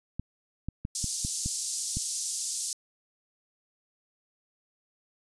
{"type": "clicks", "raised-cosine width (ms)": 5, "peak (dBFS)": -20, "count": 7, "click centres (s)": [0.196, 0.686, 0.851, 1.043, 1.249, 1.46, 1.97]}
{"type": "band-pass noise", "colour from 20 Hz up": "white", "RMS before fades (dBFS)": -33, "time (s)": [0.95, 2.73], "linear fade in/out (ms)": 2, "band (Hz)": [5200, 8900], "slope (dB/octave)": 24}
{"effects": ["resampled to 24000 Hz"]}